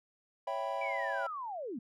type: chord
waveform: triangle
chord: C# half-diminished seventh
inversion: none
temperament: equal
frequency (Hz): 554.4 / 659.3 / 784 / 987.8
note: C#5 / E5 / G5 / B5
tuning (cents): 0 / 0 / 0 / 0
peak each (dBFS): -37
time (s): 0.47-1.27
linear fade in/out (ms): 5
type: linear sweep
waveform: sine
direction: down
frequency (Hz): 2349 to 203.4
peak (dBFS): -37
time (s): 0.81-1.79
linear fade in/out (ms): 5
effects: none